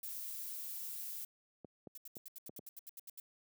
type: noise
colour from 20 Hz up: violet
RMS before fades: -44 dBFS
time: 0.03-1.25 s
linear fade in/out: 5 ms
type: clicks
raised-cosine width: 2 ms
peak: -35 dBFS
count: 5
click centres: 1.647 / 1.872 / 2.168 / 2.494 / 2.591 s
type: noise bursts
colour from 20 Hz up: violet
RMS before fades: -49 dBFS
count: 13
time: 1.95-3.2 s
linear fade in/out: 2 ms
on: 26 ms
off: 76 ms
effects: high-pass 150 Hz 12 dB/octave